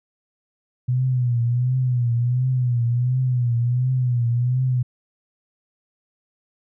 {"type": "tone with vibrato", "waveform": "sine", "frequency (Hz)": 123.47, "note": "B2", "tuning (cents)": 0, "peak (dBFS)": -17, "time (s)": [0.88, 4.83], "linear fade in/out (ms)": 10, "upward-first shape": "triangle", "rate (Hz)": 1.4, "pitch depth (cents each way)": 94, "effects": []}